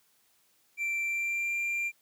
triangle tone with pitch glide, 2349 to 2379 Hz, D7 to D7, 0 to +22 cents, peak -27 dBFS, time 0.77-1.92 s, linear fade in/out 50 ms, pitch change +22 cents, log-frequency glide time 1.04-1.55 s, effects white hiss -68 dBFS RMS until 2.01 s + high-pass 100 Hz 12 dB/octave

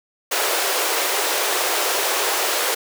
pink high-pass noise, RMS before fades -21 dBFS, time 0.31-2.75 s, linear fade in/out 10 ms, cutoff 370 Hz, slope 48 dB/octave, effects none

